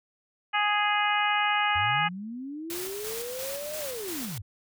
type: harmonic tone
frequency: 415.3 Hz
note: G#4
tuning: in tune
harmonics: 2 / 3 / 4 / 5 / 6 / 7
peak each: -27 / -29 / -30 / -31 / -32 / -32 dBFS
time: 0.53-2.09 s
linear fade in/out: 20 ms
type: linear two-way sweep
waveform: sine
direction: up then down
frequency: 82.3 to 622.3 to 82.3 Hz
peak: -34 dBFS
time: 1.75-4.42 s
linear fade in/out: 10 ms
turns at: 3.78 s
type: noise with tremolo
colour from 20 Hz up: white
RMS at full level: -36 dBFS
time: 2.7-4.38 s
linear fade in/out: 2 ms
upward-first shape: square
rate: 2.9 Hz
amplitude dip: 35%
effects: none